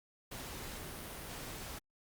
pink noise, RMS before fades -45 dBFS, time 0.31-1.79 s, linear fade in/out 10 ms, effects Opus 48 kbps

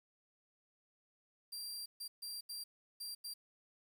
sawtooth tone bursts at uneven times, 4733 Hz, D8, 13 cents sharp, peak -40 dBFS, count 6, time 1.52-1.86 / 2-2.08 / 2.22-2.41 / 2.49-2.64 / 3-3.15 / 3.24-3.34 s, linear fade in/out 10 ms, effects 11-bit

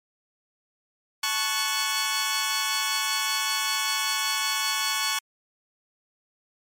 10% pulse chord, F# minor, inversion first, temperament equal with one note detuned, 869.9 / 1108.7 / 1480 Hz, A5 / C#6 / F#6, -20 / 0 / 0 cents, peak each -22 / -18 / -21 dBFS, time 1.23-5.19 s, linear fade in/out 5 ms, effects MP3 64 kbps

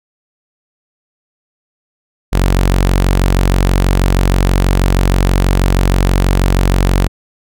sawtooth tone, 46.25 Hz, F#1, in tune, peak -5 dBFS, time 2.32-7.08 s, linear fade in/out 20 ms, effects none

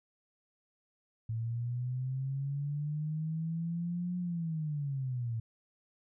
sine linear two-way sweep, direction up then down, 111.5 to 179.7 to 111.5 Hz, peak -32 dBFS, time 1.29-5.4 s, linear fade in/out 5 ms, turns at 4.18 s, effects none

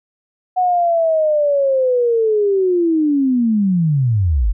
sine linear sweep, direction down, 740 to 42.05 Hz, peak -12 dBFS, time 0.56-4.53 s, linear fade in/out 20 ms, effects none

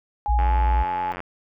sine tone with pitch glide, 830.6 to 854.9 Hz, G#5 to G#5, 0 to +50 cents, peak -23 dBFS, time 0.26-1.12 s, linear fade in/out 0 ms, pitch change +50 cents, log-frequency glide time 0.41-0.51 s
sine tone, 58.27 Hz, A#1, in tune, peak -17 dBFS, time 0.28-0.84 s, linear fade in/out 20 ms
click train, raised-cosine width 0.5 ms, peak -17 dBFS, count 74, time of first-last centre 0.39-1.204 s, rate 89.7 Hz
effects none

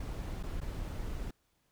brown noise with dropouts, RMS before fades -38 dBFS, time 0-1.31 s, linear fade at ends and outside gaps 5 ms, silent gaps 0.429-0.434 / 0.604-0.613 s, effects pink hiss -75 dBFS RMS until 1.71 s

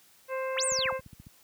harmonic tone, 525 Hz, C5, 6 cents sharp, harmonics 1 / 2 / 3 / 4 / 5, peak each -31 / -37 / -41 / -43 / -45 dBFS, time 0.28-1.01 s, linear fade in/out 50 ms
sine linear two-way sweep, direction up then down, 440 to 9010 to 440 Hz, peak -27 dBFS, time 0.56-0.92 s, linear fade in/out 20 ms, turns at 0.65 s
click train, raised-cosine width 5 ms, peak -34 dBFS, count 9, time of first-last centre 0.72-1.268 s, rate 14.6 Hz
effects white hiss -60 dBFS RMS until 1.43 s + high-pass 60 Hz 12 dB/octave

